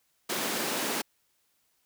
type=high-pass noise; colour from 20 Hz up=pink; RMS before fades=-31 dBFS; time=0.29-1.02 s; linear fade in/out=10 ms; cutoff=210 Hz; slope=24 dB/octave; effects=white hiss -72 dBFS RMS until 1.85 s